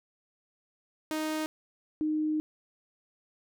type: tone pair in turn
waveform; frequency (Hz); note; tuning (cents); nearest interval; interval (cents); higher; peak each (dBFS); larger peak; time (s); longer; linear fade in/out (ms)
sawtooth / sine; 311.1 / 307.9; D#4 / D#4; 0 / -18; unison; 18; first; -26; neither; 1.11-1.46 / 2.01-2.4; second; 0
effects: none